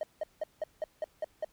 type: tone bursts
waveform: triangle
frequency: 622.3 Hz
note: D#5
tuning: in tune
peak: -27 dBFS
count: 8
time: 0.01-1.446 s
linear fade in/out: 2 ms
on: 22 ms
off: 180 ms
effects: tanh soft clip ceiling -24 dBFS + pink hiss -67 dBFS RMS until 1.52 s